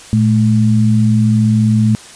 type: tone pair together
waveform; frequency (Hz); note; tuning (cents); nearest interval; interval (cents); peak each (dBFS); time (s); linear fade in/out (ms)
sine; 114.4 / 215.1; A#2 / A3; -32 / -39; major seventh; 1093; -11; 0.13-1.95; 0
effects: white hiss -36 dBFS RMS until 2.15 s + resampled to 22050 Hz